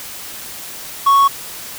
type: tone with quantisation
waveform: triangle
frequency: 1108.7 Hz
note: C#6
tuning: in tune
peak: -6 dBFS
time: 1.06-1.28 s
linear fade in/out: 10 ms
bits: 6
effects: white hiss -31 dBFS RMS until 1.78 s